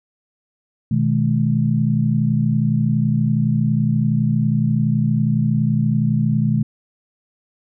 sine chord, G# minor, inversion first, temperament equal with one note detuned, 123.47 / 155.56 / 212.9 Hz, B2 / D#3 / G#3, 0 / 0 / +43 cents, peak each -19 dBFS, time 0.91-6.63 s, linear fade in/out 5 ms, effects none

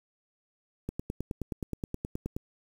click train, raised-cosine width 3 ms, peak -20 dBFS, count 15, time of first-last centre 0.89-2.365 s, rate 9.49 Hz, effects 8-bit

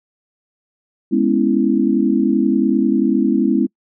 sine chord, C# minor seventh, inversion second, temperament equal, 207.7 / 246.9 / 277.2 / 329.6 Hz, G#3 / B3 / C#4 / E4, 0 / 0 / 0 / 0 cents, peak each -18 dBFS, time 1.11-3.67 s, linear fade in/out 20 ms, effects noise-tail reverb RT60 0.1 s tail -26 dB re dry

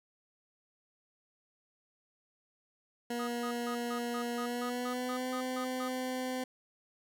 20% pulse tone with pitch glide, 238.7 to 255.8 Hz, A#3 to C4, +41 to -39 cents, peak -29 dBFS, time 3.1-6.44 s, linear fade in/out 5 ms, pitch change +120 cents, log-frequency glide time 4.37-5.31 s
triangle tone bursts, 1244.5 Hz, D#6, in tune, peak -37 dBFS, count 12, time 3.19-5.884 s, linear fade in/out 10 ms, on 87 ms, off 150 ms
effects none

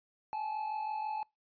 triangle tone pair together, 817.9 / 864 Hz, G#5 / A5, -27 / -32 cents, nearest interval minor second, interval 95 cents, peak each -40 / -33 dBFS, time 0.33-1.23 s, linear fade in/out 0 ms, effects noise-tail reverb RT60 0.2 s tail -25 dB re dry + resampled to 11025 Hz

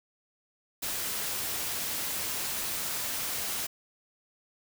white noise, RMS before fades -33 dBFS, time 0.82-3.67 s, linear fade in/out 10 ms, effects none

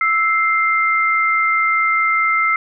sine tone pair together, 1317.7 / 2093 Hz, E6 / C7, -1 / 0 cents, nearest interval minor sixth, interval 801 cents, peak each -16 / -16 dBFS, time 0.01-2.56 s, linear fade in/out 2 ms, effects none

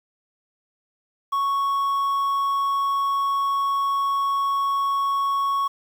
triangle tone, 1108.7 Hz, C#6, in tune, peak -18 dBFS, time 1.32-5.68 s, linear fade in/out 10 ms, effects 8-bit

